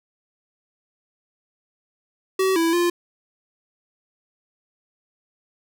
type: tone with pitch steps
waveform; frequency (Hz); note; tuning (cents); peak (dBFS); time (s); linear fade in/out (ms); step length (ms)
square; 380.1 / 330.9 / 348.2; F#4 / E4 / F4; +47 / +7 / -5; -18; 2.39-2.9; 5; 170
effects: none